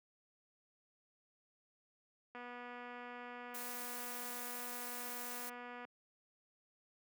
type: click train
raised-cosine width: 0.5 ms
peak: -35 dBFS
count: 855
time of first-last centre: 2.35-5.85 s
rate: 244 Hz
type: noise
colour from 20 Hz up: blue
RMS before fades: -46 dBFS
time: 3.54-5.5 s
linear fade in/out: 10 ms
effects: high-pass 200 Hz 12 dB/octave